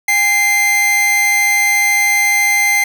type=tone pair together; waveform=45% pulse; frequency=812.8 / 2082 Hz; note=G#5 / C7; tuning=-38 / -9 cents; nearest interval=octave + major third; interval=1629 cents; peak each=-21 / -11 dBFS; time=0.08-2.84 s; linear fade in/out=5 ms; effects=none